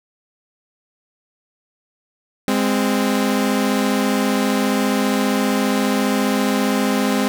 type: tone pair together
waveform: sawtooth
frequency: 205.5 / 260.4 Hz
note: G#3 / C4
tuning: -18 / -8 cents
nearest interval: major third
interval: 410 cents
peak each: -15 dBFS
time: 2.48-7.28 s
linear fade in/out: 0 ms
effects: none